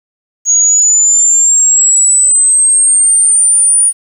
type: exponential sweep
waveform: sine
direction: up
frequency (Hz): 6645 to 9580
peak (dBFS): -5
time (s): 0.45-3.93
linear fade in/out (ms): 50
effects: 7-bit